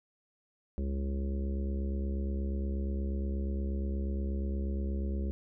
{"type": "harmonic tone", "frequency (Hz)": 68.4, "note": "C#2", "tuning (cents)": -23, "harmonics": [1, 3, 4, 5, 6, 7, 8], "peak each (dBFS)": [-31, -38, -51, -44, -47, -54, -50], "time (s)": [0.78, 5.31], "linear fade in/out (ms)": 0, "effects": []}